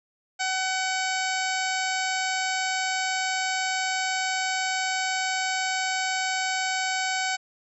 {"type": "harmonic tone", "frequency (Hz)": 754, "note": "F#5", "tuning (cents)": 32, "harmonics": [1, 2, 3, 4, 5, 6, 7, 8, 9, 10], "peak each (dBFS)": [-29, -30, -32, -37, -39, -36, -38, -40, -42, -36], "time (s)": [0.39, 7.37], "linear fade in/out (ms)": 20, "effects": []}